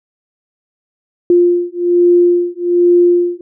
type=beating tone pair; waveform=sine; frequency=350 / 351.2 Hz; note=F4 / F4; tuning=+4 / +10 cents; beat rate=1.2 Hz; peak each=-11 / -11 dBFS; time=1.3-3.41 s; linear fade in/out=2 ms; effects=none